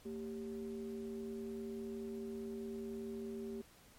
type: ring-modulated tone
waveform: triangle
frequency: 82.41 Hz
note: E2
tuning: in tune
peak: -36 dBFS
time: 0.05-3.62 s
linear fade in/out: 10 ms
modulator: 310 Hz
effects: pink hiss -63 dBFS RMS until 3.98 s + MP3 64 kbps